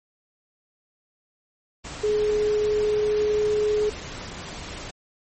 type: tone in noise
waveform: sine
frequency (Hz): 422.1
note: G#4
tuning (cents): +28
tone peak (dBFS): -19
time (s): 2.03-3.9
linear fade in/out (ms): 10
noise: pink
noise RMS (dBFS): -36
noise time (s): 1.84-4.91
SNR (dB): +14
effects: MP3 32 kbps

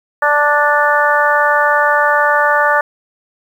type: harmonic tone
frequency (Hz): 293.6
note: D4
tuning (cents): 0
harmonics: 2 / 3 / 4 / 5 / 6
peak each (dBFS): -16 / -16 / -16 / -16 / -16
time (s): 0.22-2.81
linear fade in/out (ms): 5
effects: 7-bit

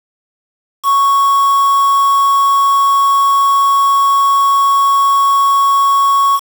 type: tone with quantisation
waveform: triangle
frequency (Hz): 1108.7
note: C#6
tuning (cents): 0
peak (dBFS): -6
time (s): 0.83-6.4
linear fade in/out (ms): 50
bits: 4
effects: none

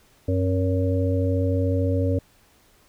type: harmonic tone with a mistuned harmonic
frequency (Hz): 93.7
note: F#2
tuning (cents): +22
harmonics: 1 / 3 / 5 / 6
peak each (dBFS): -21 / -26 / -28 / -29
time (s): 0.28-2.19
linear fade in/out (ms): 5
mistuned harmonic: 3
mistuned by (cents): -63
effects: pink hiss -58 dBFS RMS until 2.88 s

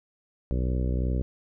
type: harmonic tone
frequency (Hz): 62.7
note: B1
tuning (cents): +27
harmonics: 1 / 2 / 3 / 4 / 5 / 6 / 7 / 8 / 9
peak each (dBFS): -25 / -31 / -35 / -37 / -39 / -41 / -42 / -43 / -44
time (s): 0.51-1.22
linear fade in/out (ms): 0
effects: none

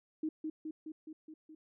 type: tone with echo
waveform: sine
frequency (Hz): 312.8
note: D#4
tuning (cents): +9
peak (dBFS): -32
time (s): 0.23-0.29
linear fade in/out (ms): 5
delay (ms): 210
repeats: 6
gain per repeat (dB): -3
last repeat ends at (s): 1.55
effects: none

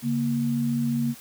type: tone pair together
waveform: sine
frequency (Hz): 139.9 / 234.5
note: C#3 / A#3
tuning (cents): +16 / +11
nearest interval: major sixth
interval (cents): 895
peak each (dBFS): -28 / -23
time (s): 0.02-1.15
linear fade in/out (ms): 50
effects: white hiss -46 dBFS RMS until 1.2 s

